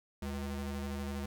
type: ring-modulated tone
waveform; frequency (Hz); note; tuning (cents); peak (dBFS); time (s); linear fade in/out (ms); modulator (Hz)
45% pulse; 140.5; C#3; +24; -33; 0.22-1.26; 5; 64.1
effects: none